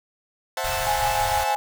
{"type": "chord", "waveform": "sawtooth", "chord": "F# half-diminished seventh", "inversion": "second", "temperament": "equal with one note detuned", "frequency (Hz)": [526.9, 659.3, 740, 880], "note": ["C5", "E5", "F#5", "A5"], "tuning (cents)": [12, 0, 0, 0], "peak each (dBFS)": -27, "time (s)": [0.57, 1.55], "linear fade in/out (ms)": 2}
{"type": "band-stop noise", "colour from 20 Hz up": "pink", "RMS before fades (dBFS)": -30, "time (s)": [0.64, 1.44], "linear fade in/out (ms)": 5, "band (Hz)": [120, 630], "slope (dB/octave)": 24}
{"type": "tone with tremolo", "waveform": "sine", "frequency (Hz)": 831, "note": "G#5", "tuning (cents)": 1, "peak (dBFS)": -20, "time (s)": [0.87, 1.56], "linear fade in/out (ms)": 0, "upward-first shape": "sine", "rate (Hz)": 6.6, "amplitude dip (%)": 50}
{"effects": []}